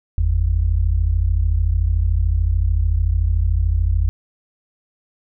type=tone pair together; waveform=sine; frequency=49.23 / 82.8 Hz; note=G1 / E2; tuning=+8 / +8 cents; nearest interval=major sixth; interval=900 cents; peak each=-17 dBFS; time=0.18-4.09 s; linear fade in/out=0 ms; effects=none